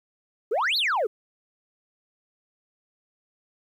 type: exponential two-way sweep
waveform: sine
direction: up then down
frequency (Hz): 384 to 4561 to 384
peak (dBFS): -19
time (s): 0.51-1.07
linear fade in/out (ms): 10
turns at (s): 0.77
effects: tanh soft clip ceiling -20 dBFS + 10-bit